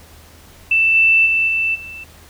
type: tone with level steps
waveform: sine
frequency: 2659 Hz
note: E7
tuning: 14 cents sharp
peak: -11 / -9 / -13 / -15 / -30 dBFS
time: 0.71-2.04 s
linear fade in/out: 5 ms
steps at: 0.94 / 1.25 / 1.47 / 1.74 s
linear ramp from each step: 20 ms
effects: added 79 Hz sine -45 dBFS peak until 2.29 s + pink hiss -45 dBFS RMS until 2.29 s